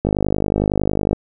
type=click train; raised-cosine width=2 ms; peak=-4 dBFS; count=56; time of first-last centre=0.05-1.131 s; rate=50.9 Hz; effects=none